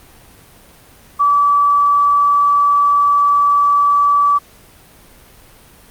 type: tone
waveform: sine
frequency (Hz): 1152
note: D6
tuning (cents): -34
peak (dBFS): -9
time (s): 1.19-4.39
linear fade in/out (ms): 20
effects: pink hiss -44 dBFS RMS until 5.9 s + Opus 32 kbps